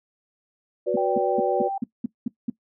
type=chord; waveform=sine; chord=B minor; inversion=second; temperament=equal with one note detuned; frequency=370 / 493.9 / 578.9 Hz; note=F#4 / B4 / D5; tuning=0 / 0 / -25 cents; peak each=-25 dBFS; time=0.86-1.69 s; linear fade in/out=20 ms
type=tone bursts; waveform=sine; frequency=235.8 Hz; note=A#3; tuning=20 cents sharp; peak=-21 dBFS; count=8; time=0.94-2.5 s; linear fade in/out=5 ms; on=20 ms; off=200 ms
type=tone; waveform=sine; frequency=784 Hz; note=G5; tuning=in tune; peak=-25 dBFS; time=0.97-1.78 s; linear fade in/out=5 ms
effects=noise-tail reverb RT60 0.1 s tail -19 dB re dry